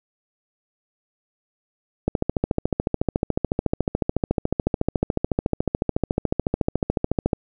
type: click train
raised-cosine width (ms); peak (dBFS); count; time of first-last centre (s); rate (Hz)
2; -6; 74; 2.08-7.332; 13.9
effects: none